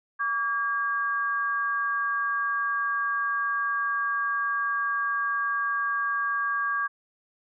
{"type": "tone pair together", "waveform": "sine", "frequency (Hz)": [1147, 1622.1], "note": ["D6", "G#6"], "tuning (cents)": [-41, -41], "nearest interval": "tritone", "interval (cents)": 600, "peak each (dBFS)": -27, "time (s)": [0.19, 6.88], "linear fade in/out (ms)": 20, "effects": []}